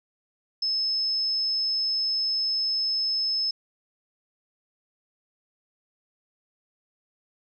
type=tone; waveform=sine; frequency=5210 Hz; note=E8; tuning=21 cents flat; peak=-23 dBFS; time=0.62-3.51 s; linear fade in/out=5 ms; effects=none